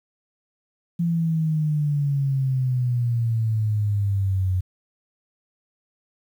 sine exponential sweep, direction down, 171.7 to 91.2 Hz, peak -19 dBFS, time 0.99-4.61 s, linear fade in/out 10 ms, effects 9-bit

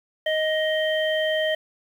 harmonic tone, 625 Hz, D#5, 8 cents sharp, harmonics 1 / 3 / 5, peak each -22 / -27 / -29 dBFS, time 0.26-1.55 s, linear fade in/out 5 ms, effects 8-bit

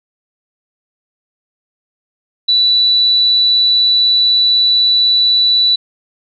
sine tone, 3958 Hz, B7, 3 cents sharp, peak -8 dBFS, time 2.48-5.76 s, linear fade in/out 10 ms, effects none

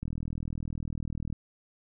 click train, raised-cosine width 5 ms, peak -23 dBFS, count 53, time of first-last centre 0.03-1.327 s, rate 40.1 Hz, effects none

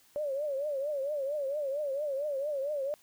sine tone with vibrato, 569 Hz, C#5, 45 cents sharp, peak -30 dBFS, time 0.16-2.94 s, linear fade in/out 0 ms, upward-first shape triangle, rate 4.4 Hz, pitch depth 140 cents each way, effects white hiss -63 dBFS RMS until 3.02 s

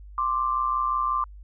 sine tone pair together, 1049.2 / 1174.7 Hz, C6 / D6, +4 / 0 cents, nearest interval major second, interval 196 cents, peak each -26 / -24 dBFS, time 0.18-1.24 s, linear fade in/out 2 ms, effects added 50 Hz sine -41 dBFS peak until 1.43 s

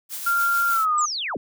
blue noise with tremolo, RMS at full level -30 dBFS, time 0.09-0.86 s, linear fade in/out 50 ms, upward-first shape sine, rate 6.7 Hz, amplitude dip 35%
sine tone with pitch glide, 1388 to 1215.3 Hz, F6 to D#6, -11 to -41 cents, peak -18 dBFS, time 0.26-1.06 s, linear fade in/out 10 ms, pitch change -230 cents, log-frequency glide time 0.71-0.94 s
sine linear sweep, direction down, 7902 to 142.1 Hz, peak -25 dBFS, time 0.98-1.37 s, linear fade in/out 2 ms
effects none

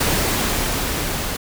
pink noise with level ramp, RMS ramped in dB -18 to -25 dBFS, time 0-1.37 s, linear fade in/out 10 ms, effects none

